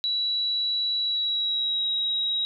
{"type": "tone with pitch glide", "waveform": "sine", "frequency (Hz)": [3923, 3831], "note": ["B7", "A#7"], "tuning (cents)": [-12, 47], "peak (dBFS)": -23, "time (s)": [0.04, 2.45], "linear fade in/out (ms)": 0, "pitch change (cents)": -41, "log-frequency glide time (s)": [0.98, 1.86], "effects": []}